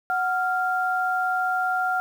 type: tone pair together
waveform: sine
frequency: 740 / 1392.5 Hz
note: F#5 / F6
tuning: 0 / -5 cents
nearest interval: major seventh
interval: 1095 cents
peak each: -24 dBFS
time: 0.1-2 s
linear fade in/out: 0 ms
effects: 8-bit